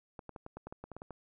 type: clicks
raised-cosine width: 1 ms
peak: -30 dBFS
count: 12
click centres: 0.192 / 0.293 / 0.362 / 0.464 / 0.57 / 0.67 / 0.725 / 0.84 / 0.917 / 0.966 / 1.019 / 1.107 s
effects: none